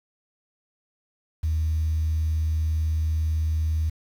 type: tone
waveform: sine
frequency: 79 Hz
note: D#2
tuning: 27 cents sharp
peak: -20 dBFS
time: 1.43-3.9 s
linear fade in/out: 10 ms
effects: tanh soft clip ceiling -17 dBFS + 8-bit